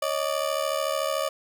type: ring-modulated tone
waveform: 30% pulse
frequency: 590 Hz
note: D5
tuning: 8 cents sharp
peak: -19 dBFS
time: 0.02-1.29 s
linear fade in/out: 5 ms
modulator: 36.8 Hz
effects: none